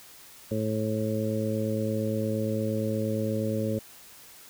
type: harmonic tone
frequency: 108.6 Hz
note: A2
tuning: 22 cents flat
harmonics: 1 / 2 / 3 / 4 / 5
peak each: -31 / -30 / -35 / -34 / -32 dBFS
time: 0.51-3.79 s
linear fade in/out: 5 ms
effects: white hiss -50 dBFS RMS until 4.49 s